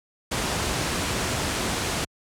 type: low-pass noise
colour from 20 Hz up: pink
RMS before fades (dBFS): -26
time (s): 0.31-2.05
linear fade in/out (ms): 10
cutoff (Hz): 10000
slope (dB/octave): 24
effects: high-pass 60 Hz 12 dB/octave